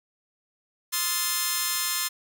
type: chord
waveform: 5% pulse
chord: F dominant seventh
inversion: second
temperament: just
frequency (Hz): 1047.7 / 1257.2 / 1396.9 / 1746.1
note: C6 / Eb6 / F6 / A6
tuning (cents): +2 / +18 / 0 / -14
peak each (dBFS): -18 / -21 / -24 / -19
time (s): 0.92-2.09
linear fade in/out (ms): 20
effects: none